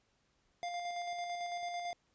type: tone with tremolo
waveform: square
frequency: 700 Hz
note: F5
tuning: 4 cents sharp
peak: -37 dBFS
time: 0.63-1.93 s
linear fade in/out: 0 ms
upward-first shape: square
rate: 9 Hz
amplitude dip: 30%
effects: pink hiss -75 dBFS RMS until 2.14 s + resampled to 16000 Hz